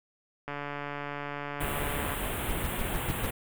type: click train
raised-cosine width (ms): 0.5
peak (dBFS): -21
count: 240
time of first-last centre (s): 0.48-2.14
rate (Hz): 144
type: band-stop noise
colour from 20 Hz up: pink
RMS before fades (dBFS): -33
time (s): 1.6-3.31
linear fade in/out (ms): 10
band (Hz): 3400 to 8400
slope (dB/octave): 48
type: noise bursts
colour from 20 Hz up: brown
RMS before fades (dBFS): -29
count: 6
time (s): 2.49-3.264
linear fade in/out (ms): 2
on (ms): 29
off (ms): 120
effects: none